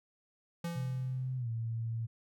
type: tone with exponential decay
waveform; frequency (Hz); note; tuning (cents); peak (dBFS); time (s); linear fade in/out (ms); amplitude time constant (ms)
square; 170; F3; -46; -34; 0.64-1.43; 5; 170
type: tone with pitch glide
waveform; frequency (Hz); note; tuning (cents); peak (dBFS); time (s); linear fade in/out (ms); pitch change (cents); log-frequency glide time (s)
sine; 129 to 114.26; C3 to A#2; -24 to -34; -33; 0.75-2.07; 20; -210; 1.37-1.49
effects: none